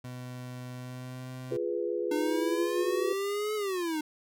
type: tone with pitch glide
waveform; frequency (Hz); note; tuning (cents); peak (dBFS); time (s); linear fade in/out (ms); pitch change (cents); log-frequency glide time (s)
30% pulse; 125.3 to 128.15; B2 to C3; +25 to -36; -36; 0.04-1.57; 5; +39; 0.74-1.28
type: chord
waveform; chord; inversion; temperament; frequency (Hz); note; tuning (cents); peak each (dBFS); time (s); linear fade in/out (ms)
sine; F diminished; none; equal; 349.2 / 415.3 / 493.9; F4 / Ab4 / Cb5; 0 / 0 / 0; -33; 1.51-3.13; 5
type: exponential two-way sweep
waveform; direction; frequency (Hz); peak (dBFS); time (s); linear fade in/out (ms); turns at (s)
square; up then down; 300.7 to 430.8 to 300.7; -30; 2.11-4.01; 5; 3.55
effects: none